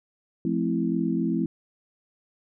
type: chord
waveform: sine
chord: F major seventh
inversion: none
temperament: equal with one note detuned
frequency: 174.61 / 217.2 / 261.6 / 329.6 Hz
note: F3 / A3 / C4 / E4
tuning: 0 / -22 / 0 / 0 cents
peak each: -28 dBFS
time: 0.45-1.46 s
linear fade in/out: 2 ms
effects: none